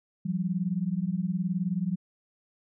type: beating tone pair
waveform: sine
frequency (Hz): 171.9 / 190.9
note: F3 / G3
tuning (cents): -27 / -46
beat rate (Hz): 19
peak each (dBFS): -29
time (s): 0.25-1.96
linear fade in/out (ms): 10
effects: none